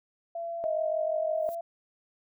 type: tone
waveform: sine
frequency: 676 Hz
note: E5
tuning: 43 cents sharp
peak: -32 dBFS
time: 0.35-1.61 s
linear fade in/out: 5 ms
type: tone with vibrato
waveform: sine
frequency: 630 Hz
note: D#5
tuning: 21 cents sharp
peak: -27 dBFS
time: 0.64-1.49 s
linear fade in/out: 0 ms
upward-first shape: sine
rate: 7.1 Hz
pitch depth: 19 cents each way
type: noise with exponential growth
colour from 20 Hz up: violet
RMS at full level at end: -46 dBFS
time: 1.32-1.55 s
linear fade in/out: 5 ms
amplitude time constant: 49 ms
effects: none